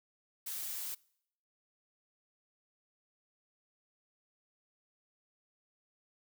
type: noise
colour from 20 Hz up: blue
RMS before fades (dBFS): -40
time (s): 0.46-0.95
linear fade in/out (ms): 10
effects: noise-tail reverb RT60 0.7 s tail -24 dB re dry